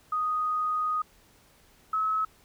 sine tone pair in turn, 1244.5 / 1288.6 Hz, D#6 / E6, 0 / -40 cents, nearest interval minor second, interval 60 cents, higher second, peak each -25 / -24 dBFS, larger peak second, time 0.12-1.02 / 1.93-2.25 s, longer first, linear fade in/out 5 ms, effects pink hiss -60 dBFS RMS until 2.44 s

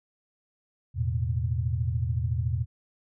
sine chord, E suspended fourth, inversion none, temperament just, 82.41 / 109.88 / 123.61 Hz, E2 / A2 / B2, 0 / -2 / +2 cents, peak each -29 dBFS, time 0.94-2.66 s, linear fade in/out 50 ms, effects none

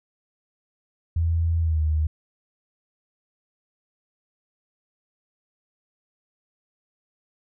sine tone with pitch glide, 83 to 77.44 Hz, E2 to D#2, +12 to -8 cents, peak -19 dBFS, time 1.16-2.07 s, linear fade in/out 5 ms, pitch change -120 cents, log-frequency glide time 1.6-1.81 s, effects none

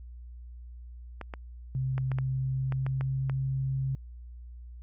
clicks, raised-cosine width 0.5 ms, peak -23 dBFS, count 9, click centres 1.213 / 1.338 / 1.98 / 2.117 / 2.186 / 2.723 / 2.865 / 3.01 / 3.297 s
sine tone with pitch glide, 131.2 to 133.57 Hz, C3 to C3, +5 to +36 cents, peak -27 dBFS, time 1.75-3.95 s, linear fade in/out 0 ms, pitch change +31 cents, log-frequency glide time 2.15-3.31 s
effects added 60 Hz sine -42 dBFS peak until 4.82 s

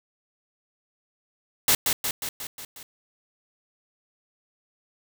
white noise with echo, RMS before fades -19 dBFS, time 1.68-1.75 s, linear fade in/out 2 ms, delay 180 ms, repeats 6, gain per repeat -4 dB, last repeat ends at 2.83 s, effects none

